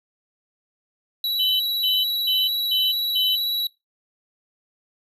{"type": "tone with vibrato", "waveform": "square", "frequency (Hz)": 3913, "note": "B7", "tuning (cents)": -17, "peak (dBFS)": -22, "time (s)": [1.24, 3.67], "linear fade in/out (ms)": 2, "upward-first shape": "square", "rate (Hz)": 18, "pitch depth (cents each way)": 13}
{"type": "tone bursts", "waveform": "sine", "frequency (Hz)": 3031, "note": "F#7", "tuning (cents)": 41, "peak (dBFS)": -19, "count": 5, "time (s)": [1.39, 3.36], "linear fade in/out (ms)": 10, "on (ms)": 210, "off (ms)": 230}
{"effects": ["noise-tail reverb RT60 0.2 s tail -22 dB re dry"]}